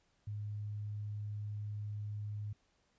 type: tone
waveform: sine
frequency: 104.4 Hz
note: G#2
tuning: 10 cents sharp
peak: -38 dBFS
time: 0.27-2.53 s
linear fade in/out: 5 ms
effects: pink hiss -75 dBFS RMS until 2.98 s + resampled to 16000 Hz